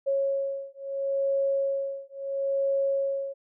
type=beating tone pair; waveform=sine; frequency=549 / 549.74 Hz; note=C#5 / C#5; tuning=-17 / -15 cents; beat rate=0.74 Hz; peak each=-28 dBFS; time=0.06-3.34 s; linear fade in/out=20 ms; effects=none